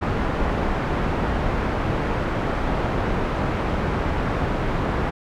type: low-pass noise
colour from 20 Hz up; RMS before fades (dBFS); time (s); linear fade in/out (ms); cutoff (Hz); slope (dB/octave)
pink; -23; 0.01-5.11; 20; 1500; 12
effects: none